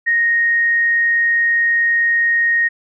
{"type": "tone", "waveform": "sine", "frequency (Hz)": 1864.7, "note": "A#6", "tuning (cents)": 0, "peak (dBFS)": -12, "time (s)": [0.06, 2.69], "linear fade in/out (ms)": 20, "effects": []}